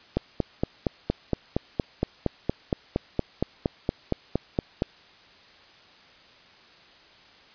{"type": "click train", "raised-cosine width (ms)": 2, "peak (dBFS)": -9, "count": 21, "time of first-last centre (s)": [0.17, 4.821], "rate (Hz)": 4.3, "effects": ["white hiss -53 dBFS RMS until 7.54 s", "resampled to 11025 Hz"]}